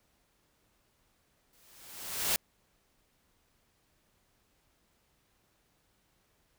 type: noise with exponential growth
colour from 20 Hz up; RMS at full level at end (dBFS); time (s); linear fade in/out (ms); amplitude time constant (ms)
white; -27; 1.53-2.36; 1; 180
effects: pink hiss -72 dBFS RMS until 6.58 s